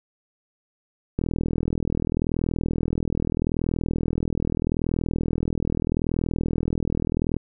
click train, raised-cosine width 3 ms, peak -11 dBFS, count 253, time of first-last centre 1.19-7.366 s, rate 40.8 Hz, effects none

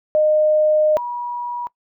sine tone pair in turn, 613 / 965.8 Hz, D#5 / B5, -26 / -39 cents, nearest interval minor sixth, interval 787 cents, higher second, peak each -12 / -23 dBFS, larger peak first, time 0.15-0.97 / 0.97-1.67 s, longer first, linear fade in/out 0 ms, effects noise-tail reverb RT60 0.1 s tail -22 dB re dry

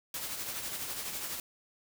white noise with tremolo, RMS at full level -36 dBFS, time 0.14-1.4 s, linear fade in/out 2 ms, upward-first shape triangle, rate 12 Hz, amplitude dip 50%, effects none

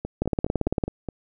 two click trains, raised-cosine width 2 ms, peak -16 / -9 dBFS, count 6 / 12, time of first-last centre 0.05-1.087 / 0.22-0.838 s, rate 4.82 / 17.8 Hz, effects none

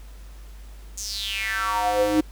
square tone with high-pass filter sweep, 103.83 Hz, G#2, in tune, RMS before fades -24 dBFS, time 0.97-2.21 s, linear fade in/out 10 ms, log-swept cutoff 6900 to 310 Hz, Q 6.3, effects added 50 Hz sine -39 dBFS peak until 2.31 s + pink hiss -53 dBFS RMS until 2.31 s

